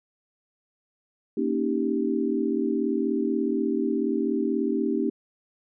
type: chord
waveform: sine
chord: Eb dominant seventh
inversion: second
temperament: equal with one note detuned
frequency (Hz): 233.1 / 277.2 / 313.8 / 392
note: Bb3 / Db4 / Eb4 / G4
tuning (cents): 0 / 0 / +15 / 0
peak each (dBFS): -28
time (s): 1.37-5.1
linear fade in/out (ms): 5
effects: none